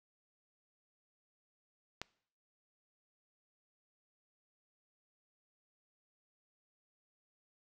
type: click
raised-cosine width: 0.2 ms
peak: -21 dBFS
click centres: 2.016 s
effects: noise-tail reverb RT60 0.6 s tail -23 dB re dry